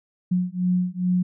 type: beating tone pair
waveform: sine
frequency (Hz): 179.6 / 182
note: F3 / F#3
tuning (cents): +49 / -28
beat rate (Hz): 2.4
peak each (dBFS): -23 / -23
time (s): 0.31-1.23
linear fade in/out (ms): 10
effects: none